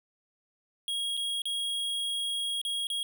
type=tone with dropouts; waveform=square; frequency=3290 Hz; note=G#7; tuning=17 cents flat; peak=-30 dBFS; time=0.88-3.03 s; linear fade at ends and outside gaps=1 ms; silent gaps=1.169-1.174 / 1.419-1.455 / 2.615-2.65 / 2.87-2.901 s; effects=none